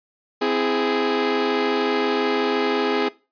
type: chord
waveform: sawtooth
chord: C augmented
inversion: none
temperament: equal with one note detuned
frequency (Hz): 259.2 / 329.6 / 415.3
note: C4 / E4 / G#4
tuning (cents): -16 / 0 / 0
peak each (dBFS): -21 / -23 / -17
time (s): 0.41-3.09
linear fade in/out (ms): 10
effects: noise-tail reverb RT60 0.3 s tail -20 dB re dry + resampled to 11025 Hz